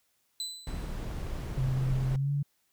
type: tone with exponential decay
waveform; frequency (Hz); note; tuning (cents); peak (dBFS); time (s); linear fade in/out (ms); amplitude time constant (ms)
30% pulse; 4008; B7; +25; -28; 0.4-0.96; 1; 120
type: noise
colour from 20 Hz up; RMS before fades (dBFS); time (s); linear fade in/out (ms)
brown; -35; 0.67-2.16; 2
type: tone with pitch glide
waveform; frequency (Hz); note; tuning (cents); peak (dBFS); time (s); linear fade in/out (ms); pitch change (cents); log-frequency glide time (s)
sine; 130.81 to 142.65; C3 to C#3; 0 to +50; -26; 1.57-2.43; 10; +150; 2.08-2.31
effects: white hiss -73 dBFS RMS until 2.72 s